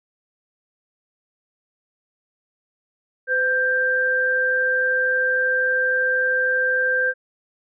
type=tone pair together; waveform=sine; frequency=509 / 1579.1 Hz; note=C5 / G6; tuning=-48 / +12 cents; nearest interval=octave + minor sixth; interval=1960 cents; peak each=-24 / -18 dBFS; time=3.27-7.14 s; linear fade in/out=50 ms; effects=none